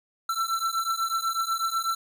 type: beating tone pair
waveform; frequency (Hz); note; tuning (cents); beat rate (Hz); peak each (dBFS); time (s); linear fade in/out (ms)
square; 1337 / 1345.1; E6 / E6; +24 / +35; 8.1; -29; 0.29-1.95; 5
effects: none